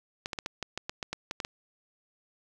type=clicks; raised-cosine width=0.2 ms; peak=-16 dBFS; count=12; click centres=0.259 / 0.332 / 0.388 / 0.461 / 0.627 / 0.776 / 0.895 / 1.028 / 1.13 / 1.311 / 1.402 / 1.449 s; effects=9-bit